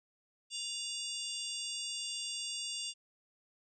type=harmonic tone with a mistuned harmonic; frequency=936 Hz; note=A#5; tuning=7 cents sharp; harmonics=3 / 4 / 5 / 6 / 7 / 8 / 9; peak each=-42 / -44 / -43 / -49 / -50 / -48 / -46 dBFS; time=0.5-2.94 s; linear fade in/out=50 ms; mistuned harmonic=4; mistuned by=-120 cents; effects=none